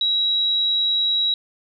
sine tone, 3870 Hz, B7, 36 cents flat, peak -17 dBFS, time 0.01-1.34 s, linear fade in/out 2 ms, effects none

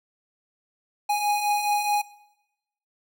square beating tone pair, 824 / 828.7 Hz, G#5 / G#5, -14 / -4 cents, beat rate 4.7 Hz, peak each -31 / -23 dBFS, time 1.09-2.02 s, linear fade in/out 10 ms, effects noise-tail reverb RT60 0.9 s tail -19 dB re dry

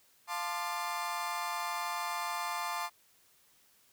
35% pulse chord, D minor seventh, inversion first, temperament equal with one note detuned, 698.5 / 880 / 1046.5 / 1197.3 Hz, F5 / A5 / C6 / D6, 0 / 0 / 0 / +33 cents, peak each -40 / -37 / -37 / -38 dBFS, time 0.27-2.9 s, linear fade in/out 50 ms, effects white hiss -66 dBFS RMS until 3.92 s

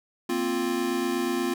square chord, Bb suspended second, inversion none, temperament equal, 233.1 / 261.6 / 349.2 Hz, Bb3 / C4 / F4, 0 / 0 / 0 cents, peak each -33 / -30 / -28 dBFS, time 0.29-1.54 s, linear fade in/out 5 ms, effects none

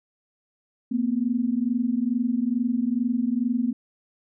sine tone pair together, 230.4 / 252.7 Hz, A#3 / B3, -20 / +40 cents, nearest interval major second, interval 160 cents, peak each -24 dBFS, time 0.91-3.73 s, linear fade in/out 10 ms, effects none

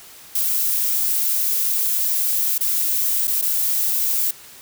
violet noise with dropouts, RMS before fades -20 dBFS, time 0.35-4.31 s, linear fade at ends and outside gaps 5 ms, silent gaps 2.581-2.607 / 3.273-3.277 / 3.415-3.422 s, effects white hiss -43 dBFS RMS until 4.61 s

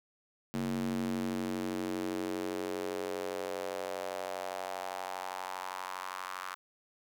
square tone with high-pass filter sweep, 46.25 Hz, F#1, in tune, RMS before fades -37 dBFS, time 0.54-6.55 s, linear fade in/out 0 ms, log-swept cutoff 200 to 1200 Hz, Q 3.2, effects none

